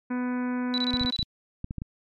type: harmonic tone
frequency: 248.7 Hz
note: B3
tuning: 12 cents sharp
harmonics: 1 / 2 / 3 / 4 / 5 / 6 / 7 / 8 / 9 / 10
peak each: -26 / -39 / -45 / -39 / -48 / -41 / -47 / -51 / -49 / -54 dBFS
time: 0.1-1.11 s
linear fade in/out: 10 ms
type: tone bursts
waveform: sine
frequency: 3951 Hz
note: B7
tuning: in tune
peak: -25 dBFS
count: 8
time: 0.74-1.227 s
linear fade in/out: 0 ms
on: 39 ms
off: 25 ms
type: clicks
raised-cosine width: 5 ms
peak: -20 dBFS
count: 9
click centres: 0.94 / 1.012 / 1.049 / 1.192 / 1.228 / 1.644 / 1.709 / 1.783 / 1.819 s
effects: MP3 96 kbps